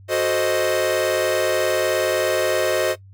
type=chord; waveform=45% pulse; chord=F# diminished seventh; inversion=none; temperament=equal; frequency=370 / 440 / 523.3 / 622.3 Hz; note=F#4 / A4 / C5 / Eb5; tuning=0 / 0 / 0 / 0 cents; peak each=-24 / -27 / -23 / -22 dBFS; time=0.08-2.96 s; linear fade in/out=50 ms; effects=noise-tail reverb RT60 0.1 s tail -18 dB re dry + added 97 Hz sine -42 dBFS peak until 3.13 s